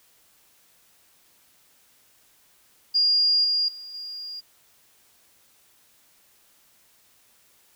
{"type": "tone with level steps", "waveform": "sine", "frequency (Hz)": 4827, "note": "D8", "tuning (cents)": 47, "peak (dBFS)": [-17, -20, -37, -33], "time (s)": [2.94, 4.41], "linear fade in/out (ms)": 20, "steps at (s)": [3.44, 3.68, 3.94], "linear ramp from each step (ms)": 5, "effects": ["white hiss -60 dBFS RMS until 7.75 s"]}